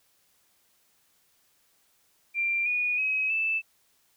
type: tone with pitch steps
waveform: sine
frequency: 2372 / 2457 / 2545 / 2636 Hz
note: D7 / D#7 / D#7 / E7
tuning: +17 / -22 / +39 / -1 cents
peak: -24 dBFS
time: 2.34-3.62 s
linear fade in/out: 50 ms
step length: 320 ms
effects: white hiss -67 dBFS RMS until 4.16 s

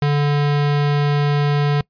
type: tone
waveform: square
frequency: 145.3 Hz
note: D3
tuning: 18 cents flat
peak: -15 dBFS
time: 0.02-1.81 s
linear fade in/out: 2 ms
effects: noise-tail reverb RT60 0.1 s tail -23 dB re dry + resampled to 11025 Hz

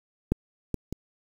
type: clicks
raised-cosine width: 3 ms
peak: -9 / -14 / -19 dBFS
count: 3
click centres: 0.32 / 0.743 / 0.926 s
effects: 7-bit

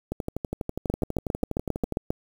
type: two click trains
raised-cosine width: 2 ms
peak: -15 / -11 dBFS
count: 23 / 10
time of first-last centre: 0.12-1.923 / 0.9-2.105 s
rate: 12.2 / 7.47 Hz
effects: 7-bit

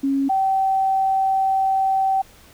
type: tone pair in turn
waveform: sine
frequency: 274.3 / 770.7 Hz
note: C#4 / G5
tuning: -18 / -30 cents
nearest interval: octave + tritone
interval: 1788 cents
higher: second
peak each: -17 / -16 dBFS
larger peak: second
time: 0.03-0.29 / 0.29-2.22 s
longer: second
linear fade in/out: 10 ms
effects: pink hiss -49 dBFS RMS until 2.53 s

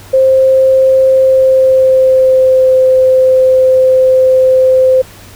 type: tone with pitch glide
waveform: sine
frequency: 527 to 518.5 Hz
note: C5 to C5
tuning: +12 to -16 cents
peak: -4 dBFS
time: 0.13-5.02 s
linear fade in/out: 10 ms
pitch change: -28 cents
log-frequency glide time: 1.1-2.75 s
effects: added 98 Hz sine -37 dBFS peak until 5.35 s + pink hiss -36 dBFS RMS until 5.35 s

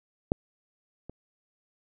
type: clicks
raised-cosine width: 2 ms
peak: -10 / -27 dBFS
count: 2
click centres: 0.319 / 1.096 s
effects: none

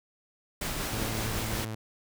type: noise with tremolo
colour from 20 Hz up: pink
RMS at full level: -32 dBFS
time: 0.61-1.65 s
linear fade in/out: 5 ms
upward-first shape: triangle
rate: 5.4 Hz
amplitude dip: 25%
type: tone with vibrato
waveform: sawtooth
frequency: 110 Hz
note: A2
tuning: in tune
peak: -30 dBFS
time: 0.93-1.75 s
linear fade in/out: 5 ms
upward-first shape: sine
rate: 15 Hz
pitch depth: 24 cents each way
effects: none

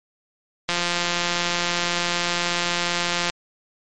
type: click train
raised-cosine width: 0.2 ms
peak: -5 dBFS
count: 455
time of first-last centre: 0.69-3.299 s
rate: 174 Hz
effects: MP3 48 kbps

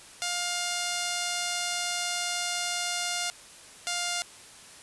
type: tone pair in turn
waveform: 5% pulse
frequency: 706 / 703.4 Hz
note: F5 / F5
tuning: +19 / +12 cents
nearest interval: unison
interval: 7 cents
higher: first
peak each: -17 dBFS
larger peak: neither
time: 0.22-3.3 / 3.87-4.22 s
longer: first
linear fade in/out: 0 ms
effects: white hiss -49 dBFS RMS until 4.82 s + resampled to 24000 Hz

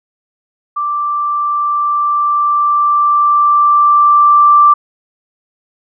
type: tone with level ramp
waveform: sine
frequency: 1174.7 Hz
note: D6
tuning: in tune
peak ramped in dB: -14 to -3 dBFS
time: 0.76-4.74 s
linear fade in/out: 10 ms
effects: none

